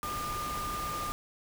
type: tone in noise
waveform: sine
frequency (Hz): 1205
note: D6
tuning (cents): +44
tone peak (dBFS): -34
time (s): 0.03-1.12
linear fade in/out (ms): 0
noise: pink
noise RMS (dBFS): -39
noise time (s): 0.03-1.12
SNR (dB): +2
effects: none